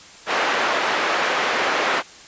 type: band-pass noise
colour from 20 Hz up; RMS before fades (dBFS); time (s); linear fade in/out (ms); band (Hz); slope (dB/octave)
white; -21; 0.26-2.03; 50; 400 to 1800; 12
effects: white hiss -43 dBFS RMS until 2.27 s + resampled to 16000 Hz